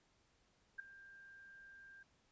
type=tone with ADSR envelope; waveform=sine; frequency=1591 Hz; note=G6; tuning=25 cents sharp; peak=-39 dBFS; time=0.78-2.03 s; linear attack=16 ms; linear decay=6 ms; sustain=-17 dB; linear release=4 ms; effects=pink hiss -75 dBFS RMS until 2.31 s + resampled to 16000 Hz